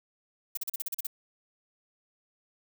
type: noise bursts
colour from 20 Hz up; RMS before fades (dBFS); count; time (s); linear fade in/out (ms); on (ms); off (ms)
violet; -32; 9; 0.55-1.069; 5; 23; 39
effects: none